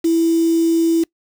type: tone with quantisation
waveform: sine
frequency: 330.4 Hz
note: E4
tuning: 4 cents sharp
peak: -12 dBFS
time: 0.04-1.04 s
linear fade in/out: 10 ms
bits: 5
effects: noise-tail reverb RT60 0.1 s tail -23 dB re dry